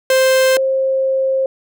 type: tone pair in turn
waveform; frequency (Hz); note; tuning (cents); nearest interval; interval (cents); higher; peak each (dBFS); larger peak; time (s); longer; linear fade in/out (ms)
45% pulse / sine; 523.3 / 531.5; C5 / C5; 0 / +27; unison; 27; second; -10 / -13; first; 0.1-0.57 / 0.57-1.46; second; 2
effects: none